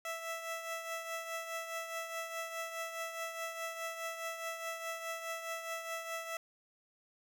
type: tone with tremolo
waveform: 15% pulse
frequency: 659.3 Hz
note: E5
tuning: in tune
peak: -30 dBFS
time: 0.05-6.37 s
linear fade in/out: 2 ms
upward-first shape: triangle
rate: 4.8 Hz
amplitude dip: 60%
effects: none

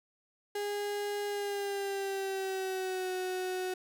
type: tone with pitch glide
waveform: 35% pulse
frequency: 409.9 to 369.4 Hz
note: G#4 to F#4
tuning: -23 to -3 cents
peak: -31 dBFS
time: 0.55-3.74 s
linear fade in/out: 5 ms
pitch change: -180 cents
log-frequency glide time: 1.26-3.11 s
effects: none

